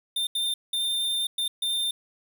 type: tone bursts at uneven times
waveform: square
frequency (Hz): 3605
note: A7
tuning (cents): +41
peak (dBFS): -25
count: 5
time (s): 0.16-0.27 / 0.35-0.54 / 0.73-1.27 / 1.38-1.48 / 1.62-1.91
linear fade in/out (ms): 5
effects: 9-bit